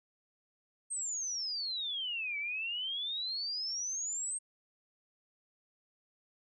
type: exponential two-way sweep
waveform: sine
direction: down then up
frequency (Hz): 8490 to 2263 to 8490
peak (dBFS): -34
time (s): 0.9-4.39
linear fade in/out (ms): 20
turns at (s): 2.38
effects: none